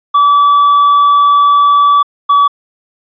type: tone pair in turn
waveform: triangle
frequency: 1151 / 1142.4 Hz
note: D6 / D6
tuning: -35 / -48 cents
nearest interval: unison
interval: 13 cents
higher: first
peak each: -3 dBFS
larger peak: neither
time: 0.14-2.03 / 2.29-2.48 s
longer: first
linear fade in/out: 10 ms
effects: resampled to 11025 Hz